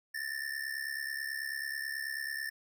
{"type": "ring-modulated tone", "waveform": "square", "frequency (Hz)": 1786, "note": "A6", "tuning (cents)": 25, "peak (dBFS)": -33, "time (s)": [0.14, 2.5], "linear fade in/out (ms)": 10, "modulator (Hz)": 34.6, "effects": []}